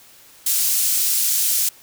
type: high-pass noise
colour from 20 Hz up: pink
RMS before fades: -19 dBFS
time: 0.46-1.69 s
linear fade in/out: 5 ms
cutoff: 7100 Hz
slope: 12 dB/octave
effects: white hiss -48 dBFS RMS until 1.82 s